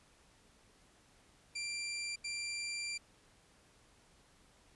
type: tone bursts at uneven times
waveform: 20% pulse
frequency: 2365 Hz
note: D7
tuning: 12 cents sharp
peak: -33 dBFS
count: 2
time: 1.55-2.16 / 2.24-2.98 s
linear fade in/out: 10 ms
effects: pink hiss -66 dBFS RMS until 4.75 s + resampled to 24000 Hz